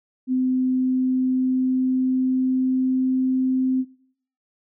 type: tone with pitch glide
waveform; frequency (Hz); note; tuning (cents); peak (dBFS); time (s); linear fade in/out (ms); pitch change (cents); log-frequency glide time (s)
sine; 256.7 to 259.2; C4 to C4; -33 to -16; -18; 0.27-3.85; 50; +17; 0.5-3.33
effects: noise-tail reverb RT60 0.6 s tail -19 dB re dry